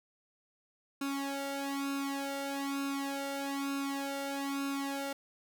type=tone with flanger; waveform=sawtooth; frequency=277.2 Hz; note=C#4; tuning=in tune; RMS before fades=-36 dBFS; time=1.01-5.13 s; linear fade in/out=5 ms; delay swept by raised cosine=0.76 to 1.43 ms; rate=1.1 Hz; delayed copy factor=+0.95; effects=none